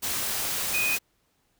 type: tone in noise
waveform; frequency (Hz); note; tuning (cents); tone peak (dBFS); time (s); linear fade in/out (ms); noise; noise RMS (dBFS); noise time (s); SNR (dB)
sine; 2489; D#7; 0; -24; 0.73-0.97; 20; white; -29; 0.02-0.99; +2
effects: pink hiss -70 dBFS RMS until 1.59 s